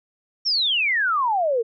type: exponential sweep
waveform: sine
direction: down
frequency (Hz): 5630 to 440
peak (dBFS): -18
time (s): 0.45-1.63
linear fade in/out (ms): 20
effects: none